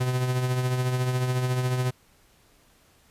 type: tone with tremolo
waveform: 45% pulse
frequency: 126.7 Hz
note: B2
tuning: 45 cents sharp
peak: -21 dBFS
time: 0-1.91 s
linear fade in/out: 10 ms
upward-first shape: triangle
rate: 14 Hz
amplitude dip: 50%
effects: pink hiss -60 dBFS RMS until 3.1 s + resampled to 32000 Hz